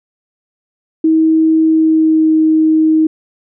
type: tone with pitch glide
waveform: sine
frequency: 319.2 to 315.2 Hz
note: D#4 to D#4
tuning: +44 to +23 cents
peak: -7 dBFS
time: 1.04-3.07 s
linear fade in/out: 5 ms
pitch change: -21 cents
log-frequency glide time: 1.64-2.34 s
effects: none